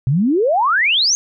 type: exponential sweep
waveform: sine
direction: up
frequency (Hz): 121.1 to 6550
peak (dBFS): -12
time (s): 0.07-1.15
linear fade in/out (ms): 0
effects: none